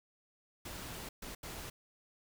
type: noise bursts at uneven times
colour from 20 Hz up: pink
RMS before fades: -45 dBFS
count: 3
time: 0.65-1.09 / 1.22-1.35 / 1.43-1.7 s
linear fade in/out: 5 ms
effects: none